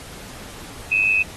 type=tone pair together; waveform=sine; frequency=2526 / 2627 Hz; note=D#7 / E7; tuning=+26 / -7 cents; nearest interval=minor second; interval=67 cents; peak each=-18 dBFS; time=0.91-1.23 s; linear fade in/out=10 ms; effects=pink hiss -39 dBFS RMS until 1.36 s + AAC 32 kbps